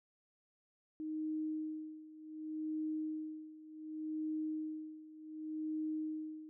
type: tone with tremolo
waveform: sine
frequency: 311.1 Hz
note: D#4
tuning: in tune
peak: -35 dBFS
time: 1-6.49 s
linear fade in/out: 0 ms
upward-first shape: sine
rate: 0.67 Hz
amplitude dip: 85%
effects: none